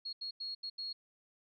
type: tone bursts at uneven times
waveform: sine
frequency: 4305 Hz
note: C8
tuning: 49 cents sharp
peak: -38 dBFS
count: 5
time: 0.05-0.13 / 0.21-0.31 / 0.4-0.55 / 0.63-0.7 / 0.78-0.93 s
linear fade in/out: 10 ms
effects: none